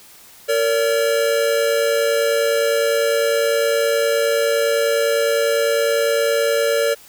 square tone pair together, 460.2 / 570 Hz, A#4 / C#5, -22 / +48 cents, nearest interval major third, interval 370 cents, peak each -19 dBFS, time 0.48-6.95 s, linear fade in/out 20 ms, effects white hiss -45 dBFS RMS until 7.08 s

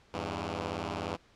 5% pulse beating tone pair, 83.1 / 100.1 Hz, E2 / G2, +15 / +37 cents, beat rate 17 Hz, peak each -25 / -25 dBFS, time 0.13-1.17 s, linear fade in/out 20 ms, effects pink hiss -62 dBFS RMS until 1.35 s + low-pass 5000 Hz 12 dB/octave

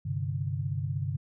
sine chord, G suspended fourth, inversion none, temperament just, 98 / 130.67 / 147 Hz, G2 / C3 / D3, 0 / -2 / +2 cents, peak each -33 dBFS, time 0.05-1.17 s, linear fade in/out 10 ms, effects none

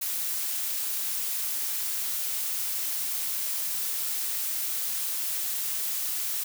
blue noise, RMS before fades -30 dBFS, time 0.01-6.44 s, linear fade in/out 10 ms, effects none

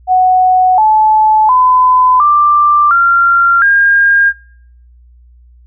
sine tone with pitch steps, 740 / 864.9 / 1010.9 / 1181.5 / 1380.9 / 1614 Hz, F#5 / A5 / B5 / D6 / F6 / G#6, 0 / -30 / +40 / +10 / -20 / -50 cents, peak -5 dBFS, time 0.07-4.33 s, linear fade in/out 50 ms, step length 710 ms, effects noise-tail reverb RT60 0.7 s tail -26 dB re dry + added 60 Hz sine -39 dBFS peak until 5.66 s

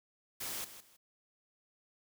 white noise with echo, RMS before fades -40 dBFS, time 0.4-0.65 s, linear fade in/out 10 ms, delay 160 ms, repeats 2, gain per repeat -12 dB, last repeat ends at 0.97 s, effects none

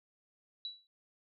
sine tone with exponential decay, 3928 Hz, B7, 10 cents flat, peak -35 dBFS, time 0.65-0.87 s, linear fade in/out 1 ms, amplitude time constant 47 ms, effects none

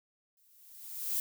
violet noise with exponential growth, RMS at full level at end -30 dBFS, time 0.37-1.2 s, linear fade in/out 2 ms, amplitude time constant 180 ms, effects none

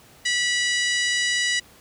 harmonic tone, 977 Hz, B5, 19 cents flat, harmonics 2 / 3 / 4 / 5 / 6 / 7 / 8 / 9, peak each -23 / -27 / -29 / -31 / -33 / -34 / -35 / -36 dBFS, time 0.25-1.6 s, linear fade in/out 10 ms, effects pink hiss -51 dBFS RMS until 1.8 s + high-pass 60 Hz 12 dB/octave

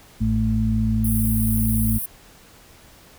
harmonic tone, 55 Hz, A1, in tune, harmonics 1 / 2 / 4, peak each -23 / -22 / -21 dBFS, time 0.2-1.99 s, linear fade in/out 20 ms
white high-pass noise, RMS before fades -28 dBFS, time 1.04-2.06 s, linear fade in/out 5 ms, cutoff 9100 Hz, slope 96 dB/octave
effects pink hiss -49 dBFS RMS until 3.18 s

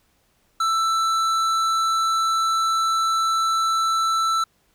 triangle tone with hard clipping, 1327 Hz, E6, 11 cents sharp, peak -20 dBFS, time 0.6-4.44 s, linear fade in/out 5 ms, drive 15 dB, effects pink hiss -64 dBFS RMS until 4.74 s

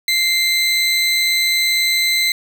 40% pulse tone pair together, 2093 / 4018 Hz, C7 / B7, 0 / +29 cents, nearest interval major seventh, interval 1129 cents, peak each -16 dBFS, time 0.08-2.32 s, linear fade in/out 2 ms, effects none

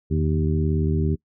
harmonic tone with a mistuned harmonic, 77.78 Hz, D#2, in tune, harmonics 1 / 2 / 3 / 4 / 5, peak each -22 / -23 / -28 / -31 / -29 dBFS, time 0.1-1.16 s, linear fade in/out 20 ms, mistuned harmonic 1, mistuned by +110 cents, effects noise-tail reverb RT60 0.1 s tail -24 dB re dry

